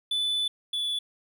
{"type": "tone pair in turn", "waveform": "triangle", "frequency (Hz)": [3489, 3447], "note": ["A7", "A7"], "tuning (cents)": [-15, -36], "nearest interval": "unison", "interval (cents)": 21, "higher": "first", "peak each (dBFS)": [-23, -25], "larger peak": "first", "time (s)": [[0.11, 0.48], [0.73, 0.99]], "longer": "first", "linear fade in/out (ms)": 5, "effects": []}